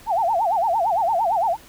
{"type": "tone with vibrato", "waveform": "sine", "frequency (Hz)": 784, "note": "G5", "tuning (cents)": 0, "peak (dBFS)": -17, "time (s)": [0.06, 1.57], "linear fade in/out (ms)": 50, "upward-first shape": "sine", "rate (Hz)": 8.8, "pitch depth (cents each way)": 280, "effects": ["pink hiss -47 dBFS RMS until 1.68 s"]}